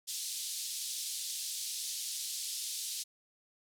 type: band-pass noise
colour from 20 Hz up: pink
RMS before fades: -39 dBFS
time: 0.07-3.04 s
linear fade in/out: 20 ms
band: 3800 to 12000 Hz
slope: 24 dB/octave
effects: none